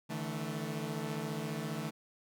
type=chord; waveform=sawtooth; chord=D suspended second; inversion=none; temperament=equal with one note detuned; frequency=146.83 / 161.52 / 220 Hz; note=D3 / E3 / A3; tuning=0 / -35 / 0 cents; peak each=-37 / -36 / -36 dBFS; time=0.09-1.91 s; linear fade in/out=20 ms; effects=none